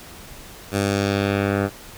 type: tone with low-pass filter sweep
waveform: 10% pulse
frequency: 100 Hz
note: G2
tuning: 35 cents sharp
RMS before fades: -21 dBFS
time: 0.71-1.7 s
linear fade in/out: 50 ms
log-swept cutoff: 12000 to 1300 Hz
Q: 1.2
effects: pink hiss -41 dBFS RMS until 1.97 s